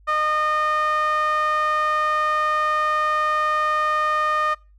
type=tone with band-pass filter; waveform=sawtooth; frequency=612 Hz; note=D#5; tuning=29 cents flat; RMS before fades=-21 dBFS; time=0.07-4.55 s; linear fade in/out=20 ms; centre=1400 Hz; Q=5.4; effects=noise-tail reverb RT60 0.3 s tail -24 dB re dry + added 50 Hz sine -49 dBFS peak until 4.78 s